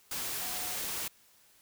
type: tone in noise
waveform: sine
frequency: 727 Hz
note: F#5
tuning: 31 cents flat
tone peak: -47 dBFS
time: 0.41-0.76 s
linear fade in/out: 5 ms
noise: white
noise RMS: -36 dBFS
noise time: 0.11-1.08 s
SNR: -14 dB
effects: white hiss -63 dBFS RMS until 1.61 s